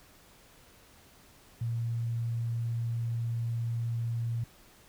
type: tone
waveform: sine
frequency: 116.54 Hz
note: A#2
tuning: in tune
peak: -29 dBFS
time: 1.61-4.44 s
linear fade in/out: 5 ms
effects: pink hiss -58 dBFS RMS until 4.88 s